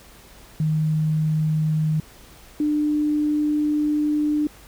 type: tone pair in turn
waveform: sine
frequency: 155.56 / 299.1 Hz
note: D#3 / D4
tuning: 0 / +32 cents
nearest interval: major seventh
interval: 1132 cents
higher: second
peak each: -18 dBFS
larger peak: neither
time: 0.6-2 / 2.6-4.47 s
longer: second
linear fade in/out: 2 ms
effects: added 50 Hz sine -51 dBFS peak until 4.67 s + pink hiss -48 dBFS RMS until 4.67 s